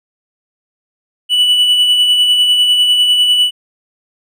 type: tone with tremolo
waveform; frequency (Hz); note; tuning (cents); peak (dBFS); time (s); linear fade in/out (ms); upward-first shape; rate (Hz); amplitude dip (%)
triangle; 2961; F#7; +1; -5; 1.29-3.51; 50; sine; 10; 35
effects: none